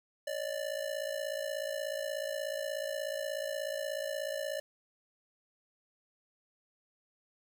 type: ring-modulated tone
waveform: square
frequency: 588 Hz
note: D5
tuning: 2 cents sharp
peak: -32 dBFS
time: 0.27-4.6 s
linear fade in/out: 0 ms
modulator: 28.3 Hz
effects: none